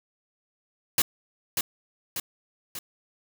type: noise with echo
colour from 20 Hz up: white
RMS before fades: -21 dBFS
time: 0.98-1.02 s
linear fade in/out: 2 ms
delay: 590 ms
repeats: 3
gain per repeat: -5 dB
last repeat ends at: 2.79 s
effects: none